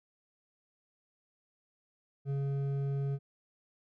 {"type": "tone with hard clipping", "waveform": "sine", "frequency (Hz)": 138.9, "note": "C#3", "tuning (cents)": 4, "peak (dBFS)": -32, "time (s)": [2.25, 3.19], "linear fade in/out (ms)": 50, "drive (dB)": 7, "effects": []}